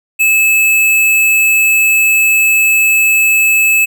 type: tone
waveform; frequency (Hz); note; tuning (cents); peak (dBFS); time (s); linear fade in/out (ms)
square; 2604; E7; -22; -8; 0.19-3.86; 20
effects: none